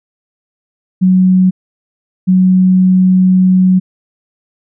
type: tone pair in turn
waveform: sine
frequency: 185.3 / 185.3 Hz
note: F#3 / F#3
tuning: +3 / +3 cents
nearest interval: unison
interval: 0 cents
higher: neither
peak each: -5 dBFS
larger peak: neither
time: 1.01-1.51 / 2.27-3.8 s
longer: second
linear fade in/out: 20 ms
effects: none